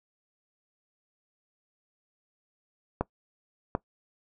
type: clicks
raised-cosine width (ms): 1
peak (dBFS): -12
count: 2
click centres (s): 3.01 / 3.751
effects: noise-tail reverb RT60 0.1 s tail -21 dB re dry